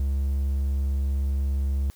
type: tone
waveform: triangle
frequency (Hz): 68.6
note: C#2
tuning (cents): -17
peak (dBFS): -20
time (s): 0-1.9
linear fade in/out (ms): 0
effects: white hiss -57 dBFS RMS until 1.95 s